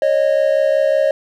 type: tone pair together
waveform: triangle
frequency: 550 / 615.4 Hz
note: C#5 / D#5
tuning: -14 / -19 cents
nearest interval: major second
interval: 195 cents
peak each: -13 dBFS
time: 0.02-1.11 s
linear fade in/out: 2 ms
effects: none